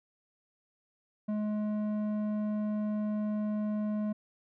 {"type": "tone with low-pass filter", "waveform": "square", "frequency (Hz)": 211.2, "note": "G#3", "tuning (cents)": 29, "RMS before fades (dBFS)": -32, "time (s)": [1.28, 4.13], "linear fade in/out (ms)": 10, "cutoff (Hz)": 710, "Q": 0.66, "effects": []}